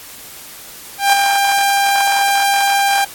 sawtooth tone with ADSR envelope, 796 Hz, G5, 26 cents sharp, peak -3 dBFS, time 0.98-3.05 s, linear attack 150 ms, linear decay 5 ms, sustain -5 dB, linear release 12 ms, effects white hiss -35 dBFS RMS until 3.14 s + AAC 64 kbps

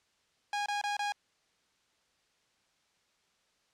sawtooth tone bursts, 821 Hz, G#5, 20 cents flat, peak -27 dBFS, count 4, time 0.53-1.122 s, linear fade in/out 2 ms, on 130 ms, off 24 ms, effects white hiss -72 dBFS RMS until 3.73 s + low-pass 6000 Hz 12 dB/octave

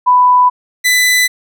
sine / sawtooth tone pair in turn, 994 / 1997.2 Hz, B5 / B6, +11 / +19 cents, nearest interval octave, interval 1208 cents, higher second, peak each -5 dBFS, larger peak neither, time 0.06-0.5 / 0.84-1.28 s, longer neither, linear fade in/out 20 ms, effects none

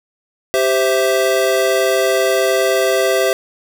square chord, C major, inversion second, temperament equal with one note detuned, 392 / 520.8 / 659.3 Hz, G4 / C5 / E5, 0 / -8 / 0 cents, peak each -18 dBFS, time 0.54-3.33 s, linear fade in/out 0 ms, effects none

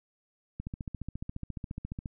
click train, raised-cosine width 5 ms, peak -24 dBFS, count 22, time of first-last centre 0.6-2.058 s, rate 14.4 Hz, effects none

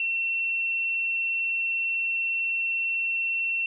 sine tone, 2709 Hz, E7, 47 cents sharp, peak -24 dBFS, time 0-3.66 s, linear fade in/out 2 ms, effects none

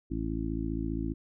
harmonic tone, 55 Hz, A1, in tune, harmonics 1 / 2 / 3 / 4 / 5 / 6, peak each -35 / -39 / -39 / -40 / -35 / -37 dBFS, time 0.1-1.14 s, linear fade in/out 20 ms, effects none

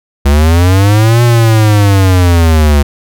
square linear two-way sweep, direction up then down, 68.5 to 120.5 to 70.4 Hz, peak -5 dBFS, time 0.25-2.83 s, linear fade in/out 10 ms, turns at 1.23 s, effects none

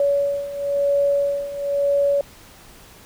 sine beating tone pair, 565 / 565.99 Hz, C#5 / C#5, +33 / +36 cents, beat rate 0.99 Hz, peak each -23 / -19 dBFS, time 0-2.21 s, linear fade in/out 2 ms, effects pink hiss -46 dBFS RMS until 3.05 s

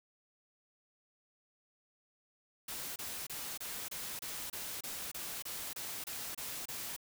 white noise bursts, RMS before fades -42 dBFS, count 14, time 2.68-6.964 s, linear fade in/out 5 ms, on 280 ms, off 28 ms, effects none

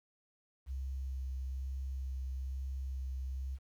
sine tone with vibrato, 65.9 Hz, C2, 13 cents sharp, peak -36 dBFS, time 0.66-3.59 s, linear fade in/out 50 ms, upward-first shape sine, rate 1.1 Hz, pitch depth 15 cents each way, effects 11-bit

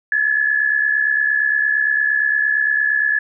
sine tone with amplitude modulation, 1710 Hz, A6, 50 cents flat, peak -11 dBFS, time 0.12-3.19 s, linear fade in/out 2 ms, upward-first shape sine, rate 68.7 Hz, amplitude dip 70%, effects none

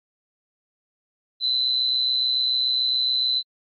sine tone with amplitude modulation, 4022 Hz, B7, 31 cents sharp, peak -16 dBFS, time 1.4-3.43 s, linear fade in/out 50 ms, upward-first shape sine, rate 127 Hz, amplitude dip 75%, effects AAC 48 kbps

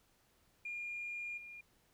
sine tone with level steps, 2414 Hz, D7, 47 cents sharp, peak -39 / -48 dBFS, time 0.65-1.61 s, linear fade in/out 5 ms, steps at 1.37 s, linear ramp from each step 10 ms, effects tanh soft clip ceiling -35 dBFS + pink hiss -72 dBFS RMS until 1.93 s

